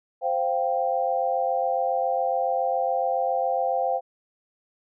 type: chord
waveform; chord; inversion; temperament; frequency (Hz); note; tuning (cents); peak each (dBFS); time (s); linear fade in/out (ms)
sine; C suspended fourth; none; just; 523.3 / 697.7 / 784.9; C5 / F5 / G5; 0 / -2 / +2; -26; 0.21-4.01; 50
effects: none